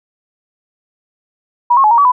sine tone with pitch steps, 965 / 1084 / 852 / 937 / 1141 / 997 Hz, B5 / C#6 / G#5 / A#5 / C#6 / B5, -40 / -39 / +44 / +9 / +50 / +16 cents, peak -6 dBFS, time 1.7-2.12 s, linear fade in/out 10 ms, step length 70 ms, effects none

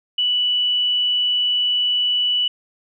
sine tone, 2960 Hz, F#7, in tune, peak -16 dBFS, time 0.18-2.48 s, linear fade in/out 5 ms, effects none

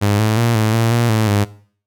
sawtooth tone with pitch steps, 102.6 / 108.8 / 117.1 / 109.2 / 114.4 / 118.2 / 109.9 / 102.4 Hz, G#2 / A2 / A#2 / A2 / A#2 / A#2 / A2 / G#2, -21 / -19 / +8 / -13 / -32 / +24 / -2 / -24 cents, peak -9 dBFS, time 0.01-1.45 s, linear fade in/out 20 ms, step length 180 ms, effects noise-tail reverb RT60 0.5 s tail -19 dB re dry

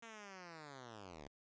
5% pulse linear sweep, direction down, 233.1 to 65.2 Hz, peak -40 dBFS, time 0.02-1.28 s, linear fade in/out 10 ms, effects resampled to 16000 Hz + 12-bit

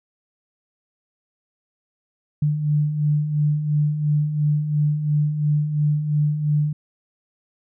sine beating tone pair, 146.83 / 149.73 Hz, D3 / D3, 0 / +34 cents, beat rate 2.9 Hz, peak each -26 / -18 dBFS, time 2.42-6.73 s, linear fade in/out 5 ms, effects none

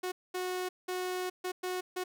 sawtooth tone bursts at uneven times, 365.9 Hz, F#4, 19 cents flat, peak -29 dBFS, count 6, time 0.03-0.12 / 0.34-0.69 / 0.88-1.3 / 1.44-1.52 / 1.63-1.81 / 1.96-2.04 s, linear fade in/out 10 ms, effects none

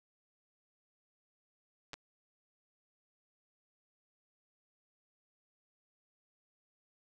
clicks, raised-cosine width 0.2 ms, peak -26 dBFS, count 2, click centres 1.933 / 1.94 s, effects none

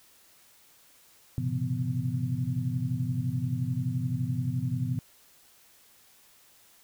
sine tone cluster, 102.1 / 123 / 134.6 / 168.5 / 249.5 Hz, G#2 / B2 / C3 / E3 / B3, -29 / -7 / +49 / +38 / +18 cents, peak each -38 / -30 / -32 / -36 / -36 dBFS, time 1.38-4.99 s, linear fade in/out 0 ms, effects white hiss -59 dBFS RMS until 6.83 s

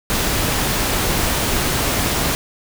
pink noise, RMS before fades -19 dBFS, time 0.1-2.35 s, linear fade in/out 0 ms, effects none

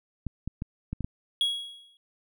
clicks, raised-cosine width 5 ms, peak -19 dBFS, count 6, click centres 0.267 / 0.476 / 0.621 / 0.93 / 1.007 / 1.045 s
triangle tone with exponential decay, 3322 Hz, G#7, in tune, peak -19 dBFS, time 1.41-1.97 s, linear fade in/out 1 ms, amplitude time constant 120 ms
effects none

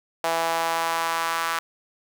sawtooth tone with high-pass filter sweep, 165.3 Hz, E3, 5 cents sharp, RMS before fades -25 dBFS, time 0.24-1.59 s, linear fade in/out 0 ms, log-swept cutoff 710 to 1200 Hz, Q 2.4, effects none

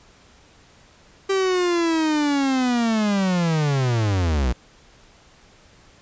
45% pulse linear sweep, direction down, 392 to 57 Hz, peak -18 dBFS, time 1.29-4.53 s, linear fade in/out 10 ms, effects pink hiss -52 dBFS RMS until 6.01 s + resampled to 16000 Hz

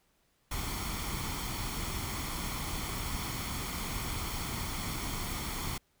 pink noise with comb filter, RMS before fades -36 dBFS, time 0.51-5.78 s, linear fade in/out 5 ms, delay 0.91 ms, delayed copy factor +0.55, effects pink hiss -72 dBFS RMS until 6 s

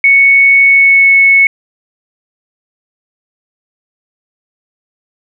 sine tone with pitch glide, 2217 to 2204 Hz, C#7 to C#7, 0 to -11 cents, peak -3 dBFS, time 0.04-1.47 s, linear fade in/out 2 ms, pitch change -11 cents, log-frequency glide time 0.63-1.11 s, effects none

